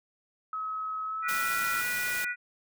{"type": "tone with pitch glide", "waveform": "sine", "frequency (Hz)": [1281, 1357.2], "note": ["E6", "F6"], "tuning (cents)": [-50, -50], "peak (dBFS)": -31, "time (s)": [0.53, 1.81], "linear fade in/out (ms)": 2, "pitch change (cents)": 100, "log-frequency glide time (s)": [1.05, 1.56]}
{"type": "harmonic tone", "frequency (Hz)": 488.3, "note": "B4", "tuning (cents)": -20, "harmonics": [3, 4, 5], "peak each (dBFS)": [-32, -34, -36], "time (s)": [1.22, 2.36], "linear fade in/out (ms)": 50}
{"type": "noise", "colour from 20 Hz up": "white", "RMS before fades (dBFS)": -36, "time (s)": [1.28, 2.25], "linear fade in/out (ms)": 10}
{"effects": []}